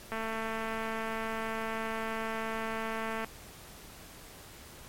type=click train; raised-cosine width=0.5 ms; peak=-21 dBFS; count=698; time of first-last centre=0.12-3.246 s; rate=223 Hz; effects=pink hiss -50 dBFS RMS until 4.88 s + MP3 64 kbps